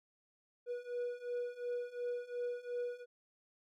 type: beating tone pair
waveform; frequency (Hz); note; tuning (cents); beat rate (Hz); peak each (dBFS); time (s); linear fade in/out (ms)
triangle; 484.6 / 487.4; B4 / B4; -33 / -23; 2.8; -40 / -38; 0.66-3.06; 50
effects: none